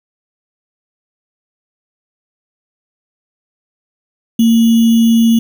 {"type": "tone with sample-and-hold", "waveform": "sine", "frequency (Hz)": 228.7, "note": "A#3", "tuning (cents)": -33, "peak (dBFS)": -6, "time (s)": [4.39, 5.39], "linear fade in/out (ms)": 5, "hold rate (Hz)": 3150, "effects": []}